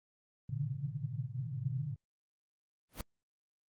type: band-pass noise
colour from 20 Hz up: white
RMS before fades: -38 dBFS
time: 0.49-1.96 s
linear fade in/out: 5 ms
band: 110 to 150 Hz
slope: 96 dB/octave
type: noise with exponential growth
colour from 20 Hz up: pink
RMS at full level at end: -37 dBFS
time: 2.89-3.01 s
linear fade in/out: 2 ms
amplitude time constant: 24 ms
effects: Opus 32 kbps